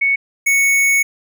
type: tone pair in turn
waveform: sine / square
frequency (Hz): 2217 / 2217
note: C#7 / C#7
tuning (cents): 0 / 0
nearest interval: unison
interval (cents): 0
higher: neither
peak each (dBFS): -12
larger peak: neither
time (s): 0.01-0.16 / 0.46-1.03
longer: second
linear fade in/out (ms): 10
effects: none